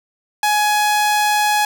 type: tone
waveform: sawtooth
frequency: 839 Hz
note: G#5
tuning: 17 cents sharp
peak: -10 dBFS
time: 0.43-1.65 s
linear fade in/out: 2 ms
effects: none